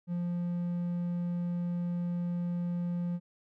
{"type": "tone", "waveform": "triangle", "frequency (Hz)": 174.6, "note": "F3", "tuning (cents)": 0, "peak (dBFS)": -28, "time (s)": [0.07, 3.2], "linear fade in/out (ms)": 50, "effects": []}